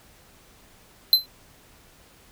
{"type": "tone with exponential decay", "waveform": "square", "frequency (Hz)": 4074, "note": "C8", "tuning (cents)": -47, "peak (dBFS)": -9, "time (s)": [1.13, 1.26], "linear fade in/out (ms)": 1, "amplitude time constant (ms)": 27, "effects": ["pink hiss -54 dBFS RMS until 2.31 s"]}